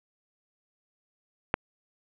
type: click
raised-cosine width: 0.5 ms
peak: -7 dBFS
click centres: 1.541 s
effects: resampled to 8000 Hz + 7-bit